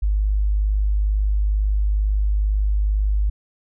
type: tone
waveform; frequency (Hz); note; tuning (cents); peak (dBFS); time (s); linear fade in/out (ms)
sine; 51.1; G#1; -27; -16; 0.02-3.3; 10
effects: none